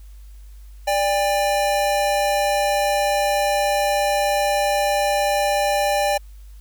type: tone pair together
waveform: square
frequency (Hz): 587 / 803.8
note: D5 / G5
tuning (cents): -1 / +43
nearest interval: perfect fourth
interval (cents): 544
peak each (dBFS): -21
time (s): 0.87-6.18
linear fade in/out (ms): 10
effects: added 50 Hz sine -38 dBFS peak until 6.6 s + white hiss -58 dBFS RMS until 6.6 s